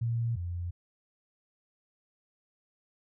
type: tone pair in turn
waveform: sine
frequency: 116.54 / 87.31 Hz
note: A#2 / F2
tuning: 0 / 0 cents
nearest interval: perfect fourth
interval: 500 cents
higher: first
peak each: -27 / -32 dBFS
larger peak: first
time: 0.01-0.36 / 0.36-0.71 s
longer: neither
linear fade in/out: 10 ms
effects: none